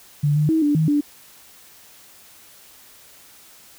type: tone with pitch steps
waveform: sine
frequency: 146.2 / 150.5 / 319.8 / 293 / 157.9 / 292.2 Hz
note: D3 / D3 / D#4 / D4 / D#3 / D4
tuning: -7 / +43 / +48 / -4 / +26 / -9 cents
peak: -15 dBFS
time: 0.23-1.01 s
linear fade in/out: 10 ms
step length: 130 ms
effects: white hiss -48 dBFS RMS until 3.78 s

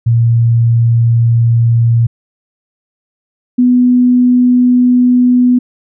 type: tone pair in turn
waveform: sine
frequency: 116.54 / 247.9 Hz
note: A#2 / B3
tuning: 0 / +7 cents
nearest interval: octave + minor second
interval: 1307 cents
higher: second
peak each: -6 / -5 dBFS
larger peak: second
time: 0.06-2.07 / 3.58-5.59 s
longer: neither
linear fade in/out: 10 ms
effects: none

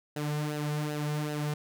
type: tone with flanger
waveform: sawtooth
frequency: 149.5 Hz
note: D3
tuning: 31 cents sharp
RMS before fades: -32 dBFS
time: 0.16-1.54 s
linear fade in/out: 5 ms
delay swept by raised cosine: 0.87 to 3.17 ms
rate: 2.6 Hz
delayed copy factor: -0.65
effects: none

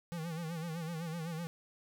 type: tone with vibrato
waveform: square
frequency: 165 Hz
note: E3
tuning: 2 cents sharp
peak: -38 dBFS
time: 0.12-1.47 s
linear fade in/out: 0 ms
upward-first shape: sine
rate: 7.9 Hz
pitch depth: 91 cents each way
effects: none

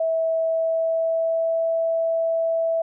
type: tone with pitch glide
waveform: sine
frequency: 651 to 657.8 Hz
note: E5 to E5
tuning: -22 to -4 cents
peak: -19 dBFS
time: 0-2.82 s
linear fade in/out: 5 ms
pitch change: +18 cents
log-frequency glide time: 0.39-1.65 s
effects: none

